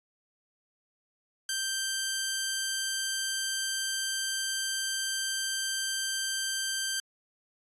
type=tone; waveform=10% pulse; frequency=1568 Hz; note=G6; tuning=in tune; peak=-21 dBFS; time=1.49-7 s; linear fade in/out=2 ms; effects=AAC 48 kbps